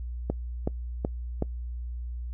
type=click train; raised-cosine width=2 ms; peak=-13 dBFS; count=4; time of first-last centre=0.3-1.424 s; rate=2.67 Hz; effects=noise-tail reverb RT60 0.1 s tail -24 dB re dry + added 60 Hz sine -32 dBFS peak until 2.33 s